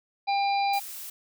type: harmonic tone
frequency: 798 Hz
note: G5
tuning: 31 cents sharp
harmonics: 1 / 3 / 5 / 6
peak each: -23 / -33 / -37 / -39 dBFS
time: 0.27-0.8 s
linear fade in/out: 20 ms
type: noise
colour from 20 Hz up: blue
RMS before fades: -39 dBFS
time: 0.73-1.1 s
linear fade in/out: 5 ms
effects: none